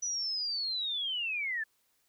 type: linear sweep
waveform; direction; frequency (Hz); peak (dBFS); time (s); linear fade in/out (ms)
sine; down; 5960 to 1705; -31; 0.02-1.64; 10
effects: white hiss -73 dBFS RMS until 2.08 s